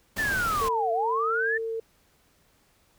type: noise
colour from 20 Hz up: pink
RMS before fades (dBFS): -34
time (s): 0.16-0.69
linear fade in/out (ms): 10
type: linear two-way sweep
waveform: sine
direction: down then up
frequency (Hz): 1804 to 659.3 to 1804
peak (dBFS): -24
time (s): 0.18-1.58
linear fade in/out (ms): 10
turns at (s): 0.92
type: tone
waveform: sine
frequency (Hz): 450.9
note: A4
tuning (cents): +42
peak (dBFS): -28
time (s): 0.61-1.8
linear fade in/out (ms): 5
effects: pink hiss -64 dBFS RMS until 2.98 s